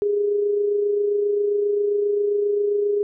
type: tone with amplitude modulation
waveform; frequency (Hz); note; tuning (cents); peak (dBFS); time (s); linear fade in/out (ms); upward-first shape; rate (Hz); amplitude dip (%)
sine; 410.3; G#4; -21; -16; 0.02-3.03; 0; sine; 27.5; 40
effects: none